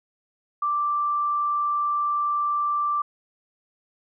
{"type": "tone", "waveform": "sine", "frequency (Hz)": 1174.7, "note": "D6", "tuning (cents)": 0, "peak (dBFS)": -21, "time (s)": [0.62, 3.02], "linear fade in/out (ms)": 5, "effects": []}